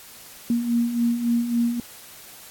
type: beating tone pair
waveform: sine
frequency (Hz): 233.1 / 236.7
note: A#3 / A#3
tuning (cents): 0 / +27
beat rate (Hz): 3.6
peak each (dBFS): -27 / -20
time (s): 0.5-1.8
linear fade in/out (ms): 2
effects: white hiss -44 dBFS RMS until 2.5 s + AAC 64 kbps